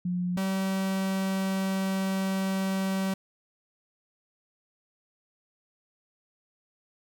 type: tone pair in turn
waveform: sine / 45% pulse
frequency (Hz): 178.5 / 191.77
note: F3 / G3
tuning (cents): +38 / -38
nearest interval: minor second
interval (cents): 124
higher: second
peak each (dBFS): -26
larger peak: neither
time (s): 0.05-0.37 / 0.37-3.14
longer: second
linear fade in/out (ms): 5
effects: none